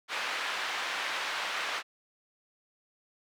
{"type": "band-pass noise", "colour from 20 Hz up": "pink", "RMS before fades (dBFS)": -34, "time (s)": [0.08, 1.83], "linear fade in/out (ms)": 50, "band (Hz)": [1100, 3300], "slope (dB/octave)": 12, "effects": []}